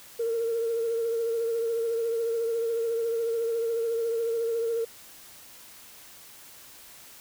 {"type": "tone with vibrato", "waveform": "sine", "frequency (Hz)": 460, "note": "A#4", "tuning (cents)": -23, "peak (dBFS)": -24, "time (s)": [0.19, 4.85], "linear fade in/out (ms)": 10, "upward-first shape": "triangle", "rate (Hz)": 14, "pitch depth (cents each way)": 40, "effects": ["tanh soft clip ceiling -20 dBFS", "white hiss -49 dBFS RMS until 7.2 s"]}